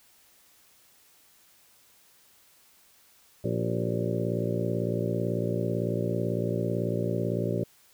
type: harmonic tone with a mistuned harmonic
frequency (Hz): 58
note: A#1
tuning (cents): -8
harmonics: 2 / 3 / 4 / 5 / 6 / 7 / 8 / 9 / 10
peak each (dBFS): -31 / -32 / -36 / -38 / -36 / -34 / -38 / -37 / -36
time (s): 3.44-7.64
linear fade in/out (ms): 5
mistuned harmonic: 7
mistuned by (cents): -64
effects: white hiss -60 dBFS RMS until 7.93 s